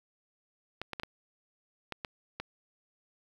clicks, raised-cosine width 0.3 ms, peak -20 dBFS, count 7, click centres 0.816 / 0.933 / 0.998 / 1.034 / 1.923 / 2.048 / 2.4 s, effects 8-bit

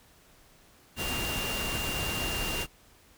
sine tone in noise, 2788 Hz, F7, 4 cents flat, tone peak -34 dBFS, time 0.96-2.67 s, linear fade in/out 50 ms, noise pink, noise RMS -33 dBFS, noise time 0.96-2.67 s, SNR -4 dB, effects pink hiss -59 dBFS RMS until 3.17 s

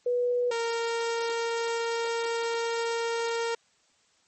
sine / sawtooth tone pair in turn, 489.3 / 462.9 Hz, B4 / A#4, -16 / -12 cents, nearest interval minor second, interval 96 cents, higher first, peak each -23 dBFS, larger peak neither, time 0.06-0.51 / 0.51-3.55 s, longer second, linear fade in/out 5 ms, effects white hiss -66 dBFS RMS until 4.27 s + MP3 32 kbps

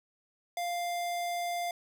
square tone, 698 Hz, F5, 1 cent flat, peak -32 dBFS, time 0.57-1.71 s, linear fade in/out 2 ms, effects none

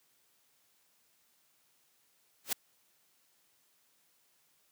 white noise with exponential growth, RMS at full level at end -26 dBFS, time 2.44-2.53 s, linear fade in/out 5 ms, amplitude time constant 19 ms, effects white hiss -71 dBFS RMS until 4.71 s + high-pass 100 Hz 12 dB/octave

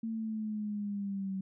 sine linear sweep, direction down, 226.5 to 190 Hz, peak -33 dBFS, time 0.03-1.41 s, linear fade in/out 5 ms, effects none

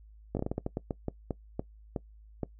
slowing click train, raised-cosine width 2 ms, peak -18 dBFS, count 15, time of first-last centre 0.35-2.433 s, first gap 19 ms, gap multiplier 1.28, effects noise-tail reverb RT60 0.1 s tail -20 dB re dry + added 53 Hz sine -51 dBFS peak until 2.59 s

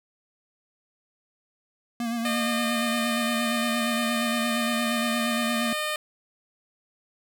square tone with vibrato, 233.1 Hz, A#3, in tune, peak -27 dBFS, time 2-5.73 s, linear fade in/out 2 ms, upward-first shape sine, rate 8.6 Hz, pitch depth 43 cents each way
10% pulse tone, 609 Hz, D#5, 37 cents flat, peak -18 dBFS, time 2.25-5.96 s, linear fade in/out 2 ms
effects none

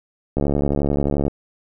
click train, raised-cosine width 2 ms, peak -7 dBFS, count 66, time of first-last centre 0.37-1.28 s, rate 71.4 Hz, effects none

